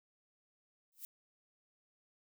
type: noise with exponential growth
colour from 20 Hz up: violet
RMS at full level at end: -42 dBFS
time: 0.92-1.05 s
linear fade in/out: 1 ms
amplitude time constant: 27 ms
effects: none

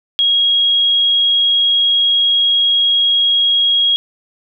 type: tone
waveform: sine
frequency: 3290 Hz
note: G#7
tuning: 17 cents flat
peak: -10 dBFS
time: 0.19-3.96 s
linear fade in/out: 0 ms
effects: none

